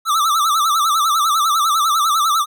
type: tone with vibrato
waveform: square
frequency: 1244.5 Hz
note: D#6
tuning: in tune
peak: -14 dBFS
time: 0.05-2.46 s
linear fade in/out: 50 ms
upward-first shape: sine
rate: 10 Hz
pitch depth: 130 cents each way
effects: none